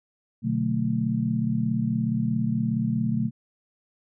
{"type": "chord", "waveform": "sine", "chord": "B minor seventh", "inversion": "none", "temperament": "just", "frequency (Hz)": [123.47, 148.16, 185.21, 222.2], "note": ["B2", "D3", "F#3", "A3"], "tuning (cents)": [0, 16, 2, 17], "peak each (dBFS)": [-28, -30, -30, -25], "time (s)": [0.42, 3.31], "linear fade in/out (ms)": 50, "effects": []}